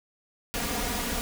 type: noise with comb filter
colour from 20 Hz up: pink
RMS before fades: -30 dBFS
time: 0.54-1.21 s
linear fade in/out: 0 ms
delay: 4.2 ms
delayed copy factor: +0.85
effects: none